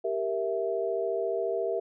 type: chord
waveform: sine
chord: E diminished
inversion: first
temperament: equal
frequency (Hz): 392 / 466.2 / 659.3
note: G4 / Bb4 / E5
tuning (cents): 0 / 0 / 0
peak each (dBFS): -31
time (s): 0.04-1.8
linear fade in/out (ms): 10
effects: none